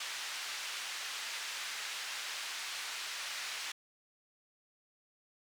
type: band-pass noise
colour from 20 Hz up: pink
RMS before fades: -41 dBFS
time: 0-3.72 s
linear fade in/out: 5 ms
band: 1700 to 6300 Hz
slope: 12 dB/octave
effects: none